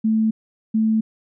sine tone pair in turn, 220 / 220 Hz, A3 / A3, 0 / 0 cents, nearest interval unison, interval 0 cents, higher neither, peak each -15 dBFS, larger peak neither, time 0.04-0.31 / 0.74-1.01 s, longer neither, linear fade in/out 10 ms, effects none

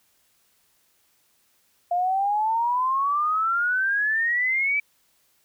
sine exponential sweep, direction up, 695 to 2327 Hz, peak -20 dBFS, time 1.91-4.8 s, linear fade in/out 5 ms, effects white hiss -65 dBFS RMS until 5.44 s

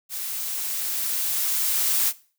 blue noise with level ramp, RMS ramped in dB -31 to -21 dBFS, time 0.09-2.13 s, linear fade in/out 50 ms, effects noise-tail reverb RT60 0.4 s tail -19 dB re dry

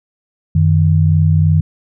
sine tone pair together, 92.5 / 155.56 Hz, F#2 / D#3, 0 / 0 cents, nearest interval major sixth, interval 900 cents, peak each -11 dBFS, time 0.55-1.61 s, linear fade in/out 5 ms, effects none

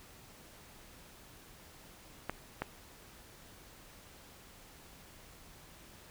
clicks, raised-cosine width 0.5 ms, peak -19 dBFS, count 2, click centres 2.296 / 2.62 s, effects pink hiss -56 dBFS RMS until 6.1 s

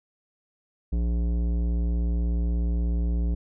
sine tone with tanh clipping, 58.27 Hz, A#1, in tune, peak -24 dBFS, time 0.92-3.35 s, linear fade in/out 10 ms, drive 14 dB, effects none

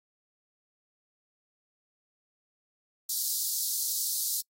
white high-pass noise, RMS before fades -30 dBFS, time 3.09-4.41 s, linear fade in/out 5 ms, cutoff 4100 Hz, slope 48 dB/octave, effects noise-tail reverb RT60 0.1 s tail -26 dB re dry + AAC 48 kbps

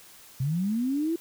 sine linear sweep, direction up, 124.8 to 341.1 Hz, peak -24 dBFS, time 0.4-1.16 s, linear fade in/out 5 ms, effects white hiss -51 dBFS RMS until 1.2 s

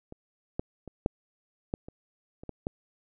clicks, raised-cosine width 2 ms, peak -29 / -16 / -28 / -11 / -16 / -29 / -30 / -23 / -17 dBFS, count 9, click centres 0.124 / 0.595 / 0.877 / 1.061 / 1.739 / 1.885 / 2.435 / 2.493 / 2.669 s, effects none

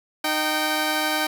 10% pulse tone pair together, 307.6 / 775 Hz, D#4 / G5, -20 / -20 cents, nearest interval octave + major third, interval 1600 cents, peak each -16 dBFS, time 0.24-1.27 s, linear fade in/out 5 ms, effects 8-bit

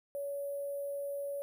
sine tone with sample-and-hold, 564 Hz, C#5, 30 cents sharp, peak -35 dBFS, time 0.15-1.42 s, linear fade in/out 0 ms, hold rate 11025 Hz, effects none

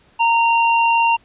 sine tone pair together, 924.4 / 2767 Hz, A#5 / F7, -15 / -17 cents, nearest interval octave + perfect fifth, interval 1898 cents, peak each -13 / -19 dBFS, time 0.19-1.17 s, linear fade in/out 20 ms, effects pink hiss -54 dBFS RMS until 1.24 s + resampled to 8000 Hz

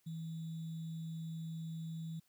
sine tone with sample-and-hold, 162.5 Hz, E3, 24 cents flat, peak -40 dBFS, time 0.06-2.2 s, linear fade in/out 10 ms, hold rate 3675 Hz, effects white hiss -75 dBFS RMS until 2.28 s

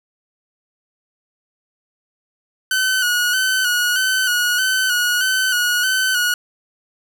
sawtooth tone with vibrato, 1488 Hz, F#6, 9 cents sharp, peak -12 dBFS, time 2.71-6.34 s, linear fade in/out 2 ms, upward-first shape square, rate 1.6 Hz, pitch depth 41 cents each way, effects none

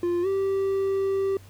triangle tone with pitch glide, 348.9 to 389.4 Hz, F4 to G4, -2 to -12 cents, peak -20 dBFS, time 0.03-1.37 s, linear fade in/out 2 ms, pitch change +190 cents, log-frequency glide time 0.22-0.27 s, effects added 96 Hz sine -46 dBFS peak until 1.49 s + pink hiss -54 dBFS RMS until 1.49 s

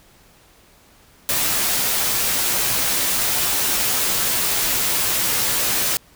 white noise with comb filter, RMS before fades -20 dBFS, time 1.29-5.97 s, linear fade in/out 0 ms, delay 13 ms, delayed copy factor -0.55, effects pink hiss -52 dBFS RMS until 6.15 s

